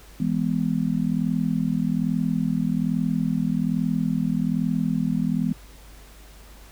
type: chord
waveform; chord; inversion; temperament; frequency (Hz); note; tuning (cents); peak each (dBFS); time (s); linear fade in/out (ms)
sine; E major; none; just; 164.81 / 206 / 247.2; E3 / G#3 / B3; 0 / -14 / +2; -25; 0.2-5.53; 5
effects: added 50 Hz sine -45 dBFS peak until 6.71 s + pink hiss -50 dBFS RMS until 6.71 s